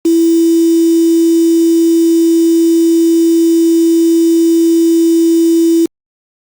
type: tone with quantisation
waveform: sine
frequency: 331.9 Hz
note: E4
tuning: 12 cents sharp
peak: -6 dBFS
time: 0.05-5.86 s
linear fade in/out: 5 ms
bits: 4
effects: Opus 48 kbps